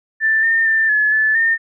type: tone with pitch steps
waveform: sine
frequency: 1770 / 1814 / 1784 / 1711 / 1740 / 1818 Hz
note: A6 / A#6 / A6 / A6 / A6 / A#6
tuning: +10 / -48 / +23 / -49 / -20 / -44 cents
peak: -12 dBFS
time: 0.2-1.58 s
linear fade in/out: 50 ms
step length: 230 ms
effects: none